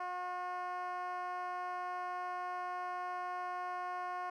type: tone with band-pass filter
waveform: 10% pulse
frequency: 360.7 Hz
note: F#4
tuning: 44 cents flat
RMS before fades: -40 dBFS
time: 0-4.3 s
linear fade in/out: 5 ms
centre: 880 Hz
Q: 3.3
effects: none